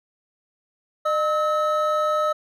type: tone pair together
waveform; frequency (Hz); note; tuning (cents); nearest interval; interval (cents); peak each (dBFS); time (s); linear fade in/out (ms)
triangle; 609 / 1288.6; D#5 / E6; -37 / -40; octave + minor second; 1297; -20; 1.05-2.33; 10
effects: none

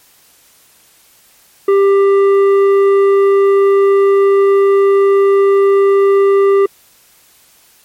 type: tone with tanh clipping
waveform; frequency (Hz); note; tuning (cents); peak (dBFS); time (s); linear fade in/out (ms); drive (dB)
sine; 395.2; G4; +14; -8; 1.68-6.66; 5; 9
effects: white hiss -48 dBFS RMS until 7.84 s + MP3 64 kbps

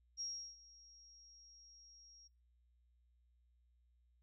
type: tone with ADSR envelope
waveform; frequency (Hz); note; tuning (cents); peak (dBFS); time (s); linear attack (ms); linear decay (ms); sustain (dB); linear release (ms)
sine; 5600; F8; +4; -40; 0.17-2.28; 36; 350; -20; 13
effects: noise-tail reverb RT60 0.3 s tail -24 dB re dry + added 60 Hz sine -70 dBFS peak until 4.22 s

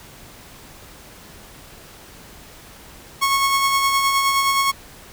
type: tone with tremolo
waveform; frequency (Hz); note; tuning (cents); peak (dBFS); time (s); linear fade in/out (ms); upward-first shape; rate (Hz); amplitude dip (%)
sawtooth; 1098; C#6; -17; -11; 3.21-4.72; 20; sine; 9.6; 35
effects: pink hiss -43 dBFS RMS until 5.12 s

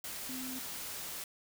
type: tone in noise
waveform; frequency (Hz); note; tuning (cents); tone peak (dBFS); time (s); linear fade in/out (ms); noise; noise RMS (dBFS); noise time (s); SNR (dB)
sine; 257.8; C4; -26; -41; 0.29-0.59; 2; white; -42; 0.04-1.24; -2
effects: none

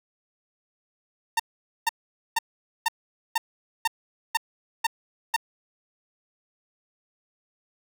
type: tone bursts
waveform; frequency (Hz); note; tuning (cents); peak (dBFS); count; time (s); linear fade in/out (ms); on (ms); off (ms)
sawtooth; 912; A#5; -38; -16; 9; 1.37-5.364; 5; 26; 470
effects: none

